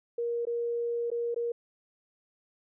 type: tone with dropouts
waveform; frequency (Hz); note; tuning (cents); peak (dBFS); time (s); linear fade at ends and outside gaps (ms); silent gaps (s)
sine; 471.6; A#4; +20; -28; 0.18-1.52; 5; 0.453-0.469 / 1.103-1.115 / 1.345-1.361
effects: none